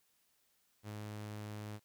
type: tone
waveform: sawtooth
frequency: 105.5 Hz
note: G#2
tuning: 28 cents sharp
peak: -39 dBFS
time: 0.83-1.8 s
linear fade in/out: 50 ms
effects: white hiss -75 dBFS RMS until 1.84 s